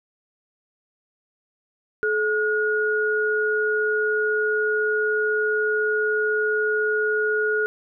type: tone pair together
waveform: sine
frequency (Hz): 429 / 1443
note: A4 / F#6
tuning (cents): -44 / -44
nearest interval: octave + major sixth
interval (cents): 2100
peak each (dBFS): -22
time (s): 2.03-7.66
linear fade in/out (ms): 0
effects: none